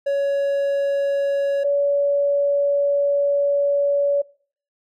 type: tone pair in turn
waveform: triangle / sine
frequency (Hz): 560 / 568.1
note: C#5 / C#5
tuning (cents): +18 / +42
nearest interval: unison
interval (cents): 24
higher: second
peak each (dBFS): -16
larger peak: neither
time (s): 0.06-1.64 / 1.64-4.22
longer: second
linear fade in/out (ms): 10
effects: noise-tail reverb RT60 0.5 s tail -23 dB re dry